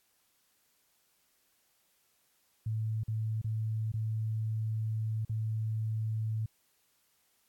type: tone with dropouts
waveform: sine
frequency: 110 Hz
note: A2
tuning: in tune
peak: -30 dBFS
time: 2.66-6.46 s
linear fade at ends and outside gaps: 5 ms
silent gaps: 3.035-3.081 / 3.416-3.443 / 3.919-3.938 / 5.25-5.294 s
effects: white hiss -72 dBFS RMS until 7.48 s + AAC 64 kbps